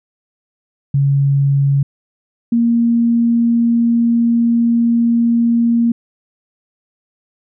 sine tone pair in turn, 139.4 / 233.8 Hz, C#3 / A#3, +10 / +5 cents, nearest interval major sixth, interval 895 cents, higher second, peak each -10 dBFS, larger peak neither, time 0.94-1.83 / 2.52-5.92 s, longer second, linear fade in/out 5 ms, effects none

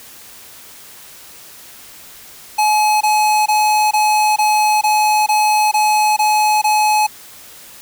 square tone bursts, 850 Hz, G#5, 40 cents sharp, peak -12 dBFS, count 10, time 2.58-7.069 s, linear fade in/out 10 ms, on 430 ms, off 21 ms, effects white hiss -39 dBFS RMS until 7.81 s

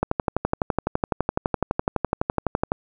click train, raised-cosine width 1 ms, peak -6 dBFS, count 33, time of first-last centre 0.03-2.719 s, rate 11.9 Hz, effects none

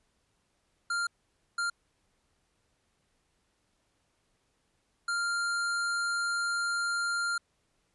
square tone bursts at uneven times, 1395 Hz, F6, 2 cents flat, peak -29 dBFS, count 3, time 0.9-1.07 / 1.58-1.7 / 5.08-7.38 s, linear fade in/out 5 ms, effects pink hiss -74 dBFS RMS until 7.94 s + resampled to 24000 Hz

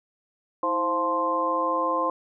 harmonic tone with a mistuned harmonic, 174.61 Hz, F3, in tune, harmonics 2 / 3 / 4 / 5 / 6, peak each -32 / -28 / -34 / -33 / -24 dBFS, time 0.63-2.1 s, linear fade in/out 2 ms, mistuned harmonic 2, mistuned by -130 cents, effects none

